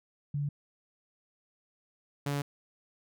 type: tone pair in turn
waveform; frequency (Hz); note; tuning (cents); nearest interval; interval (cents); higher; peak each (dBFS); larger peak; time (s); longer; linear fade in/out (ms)
sine / sawtooth; 144.1 / 142.69; D3 / D3; -33 / -50; unison; 17; first; -29 / -26; second; 0.34-0.49 / 2.26-2.42; second; 5
effects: none